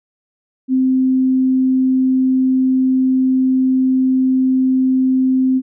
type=tone; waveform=sine; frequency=260 Hz; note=C4; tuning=11 cents flat; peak=-11 dBFS; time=0.68-5.62 s; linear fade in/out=50 ms; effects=none